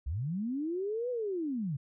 sine linear two-way sweep, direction up then down, 58.27 to 505 to 126.7 Hz, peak -31 dBFS, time 0.06-1.77 s, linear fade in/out 10 ms, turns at 1.1 s, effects none

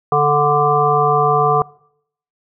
harmonic tone, 146.83 Hz, D3, in tune, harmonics 1 / 3 / 5 / 7 / 8, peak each -21 / -17 / -16 / -21 / -16 dBFS, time 0.12-1.62 s, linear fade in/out 2 ms, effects noise-tail reverb RT60 0.7 s tail -24 dB re dry

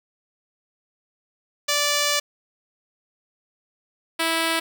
5% pulse tone pair in turn, 584 / 327.8 Hz, D5 / E4, -10 / -10 cents, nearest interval minor seventh, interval 1000 cents, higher first, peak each -8 / -9 dBFS, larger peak first, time 1.68-2.2 / 4.19-4.6 s, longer first, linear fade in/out 10 ms, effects none

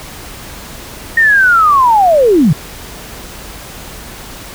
sine linear sweep, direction down, 1864.7 to 128.9 Hz, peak -5 dBFS, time 1.17-2.53 s, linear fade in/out 5 ms, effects added 50 Hz sine -39 dBFS peak until 4.54 s + pink hiss -30 dBFS RMS until 4.54 s

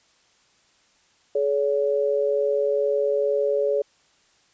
sine tone pair together, 424.6 / 566.8 Hz, G#4 / C#5, +38 / +38 cents, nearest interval perfect fourth, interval 500 cents, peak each -22 dBFS, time 1.35-3.82 s, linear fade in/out 5 ms, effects white hiss -61 dBFS RMS until 4.53 s + resampled to 16000 Hz

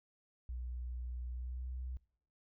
sine tone with pitch glide, 61.2 to 63.21 Hz, B1 to B1, -15 to +41 cents, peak -39 dBFS, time 0.49-1.97 s, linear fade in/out 0 ms, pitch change +56 cents, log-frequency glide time 1.29-1.7 s, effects noise-tail reverb RT60 0.6 s tail -23 dB re dry

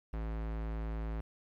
square tone, 55 Hz, A1, in tune, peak -36 dBFS, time 0.13-1.21 s, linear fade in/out 5 ms, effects low-pass 2000 Hz 12 dB/octave + 11-bit

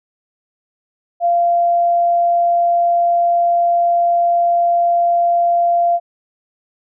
sine tone, 691 Hz, F5, 19 cents flat, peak -11 dBFS, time 1.2-6 s, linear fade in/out 50 ms, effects none

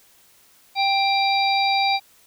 harmonic tone with a mistuned harmonic, 788 Hz, G5, 9 cents sharp, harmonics 1 / 3 / 5 / 6, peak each -19 / -24 / -26 / -27 dBFS, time 0.75-2 s, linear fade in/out 50 ms, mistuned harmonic 5, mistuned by -50 cents, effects white hiss -55 dBFS RMS until 2.26 s

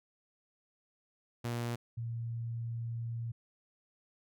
sawtooth / sine tone pair in turn, 118.8 / 116.15 Hz, A#2 / A#2, +33 / -6 cents, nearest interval unison, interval 39 cents, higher first, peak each -30 / -35 dBFS, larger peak first, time 1.44-1.76 / 1.97-3.32 s, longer second, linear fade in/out 10 ms, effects none

